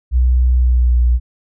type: tone with pitch glide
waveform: sine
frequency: 62.3 to 60.39 Hz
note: B1 to B1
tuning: +16 to -38 cents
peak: -9 dBFS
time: 0.11-1.2 s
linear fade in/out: 50 ms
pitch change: -54 cents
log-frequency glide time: 0.56-0.99 s
effects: none